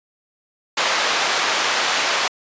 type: band-pass noise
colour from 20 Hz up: pink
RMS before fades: -20 dBFS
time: 0.77-2.28 s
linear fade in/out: 5 ms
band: 760 to 5700 Hz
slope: 12 dB/octave
effects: resampled to 16000 Hz